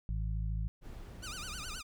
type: harmonic tone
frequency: 53.7 Hz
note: A1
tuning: 41 cents flat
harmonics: 1 / 2 / 3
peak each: -33 / -39 / -43 dBFS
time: 0.09-0.68 s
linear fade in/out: 0 ms
type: noise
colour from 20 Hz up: brown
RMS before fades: -46 dBFS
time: 0.81-1.82 s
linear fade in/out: 50 ms
type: tone with vibrato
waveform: 10% pulse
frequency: 1351 Hz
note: E6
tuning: 42 cents sharp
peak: -33 dBFS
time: 1.22-1.83 s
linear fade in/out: 20 ms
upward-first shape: sine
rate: 9.5 Hz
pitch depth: 220 cents each way
effects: none